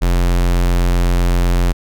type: tone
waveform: square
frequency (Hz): 43.92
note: F1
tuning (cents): +11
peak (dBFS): -12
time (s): 0.01-1.73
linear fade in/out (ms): 20
effects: none